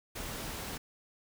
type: noise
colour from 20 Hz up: pink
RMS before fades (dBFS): -40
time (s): 0.15-0.78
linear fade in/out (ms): 10
effects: none